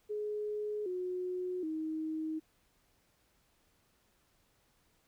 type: tone with pitch steps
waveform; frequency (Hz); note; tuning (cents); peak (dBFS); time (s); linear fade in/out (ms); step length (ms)
sine; 420.6 / 364 / 315.1; G#4 / F#4 / D#4; +22 / -28 / +22; -34; 0.09-2.4; 20; 770
effects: pink hiss -72 dBFS RMS until 5.07 s